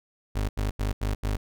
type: tone bursts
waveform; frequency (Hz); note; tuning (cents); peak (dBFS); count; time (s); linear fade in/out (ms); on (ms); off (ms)
30% pulse; 51.1; G#1; -27; -22; 5; 0.35-1.37; 10; 140; 80
effects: none